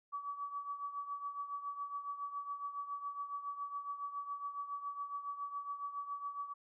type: tone with tremolo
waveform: sine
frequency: 1143 Hz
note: D6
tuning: 47 cents flat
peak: -36 dBFS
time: 0.12-6.54 s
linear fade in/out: 20 ms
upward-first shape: triangle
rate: 7.2 Hz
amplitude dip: 75%
effects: none